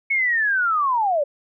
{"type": "linear sweep", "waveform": "sine", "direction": "down", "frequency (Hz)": [2217, 546], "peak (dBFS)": -17, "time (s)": [0.1, 1.24], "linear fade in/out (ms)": 10, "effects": []}